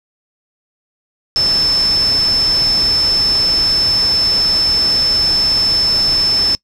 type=tone in noise; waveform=sine; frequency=5274 Hz; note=E8; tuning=in tune; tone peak=-11 dBFS; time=1.36-6.55 s; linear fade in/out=0 ms; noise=pink; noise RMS=-25 dBFS; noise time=1.36-6.55 s; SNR=+11 dB; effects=noise-tail reverb RT60 0.1 s tail -24 dB re dry + low-pass 10000 Hz 12 dB/octave